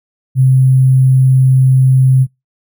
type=tone with sample-and-hold; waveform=sine; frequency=130.8 Hz; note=C3; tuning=in tune; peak=-5 dBFS; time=0.35-2.27 s; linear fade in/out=50 ms; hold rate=11025 Hz; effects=noise-tail reverb RT60 0.2 s tail -25 dB re dry